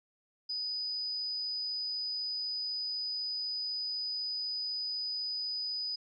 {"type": "tone", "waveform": "sine", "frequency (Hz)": 4978, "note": "D#8", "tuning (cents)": 0, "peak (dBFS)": -33, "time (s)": [0.49, 5.96], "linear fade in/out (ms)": 10, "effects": []}